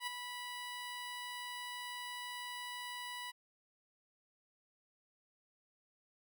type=tone with ADSR envelope; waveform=15% pulse; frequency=982 Hz; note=B5; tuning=10 cents flat; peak=-29 dBFS; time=0-3.32 s; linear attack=70 ms; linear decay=13 ms; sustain=-7 dB; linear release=24 ms; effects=none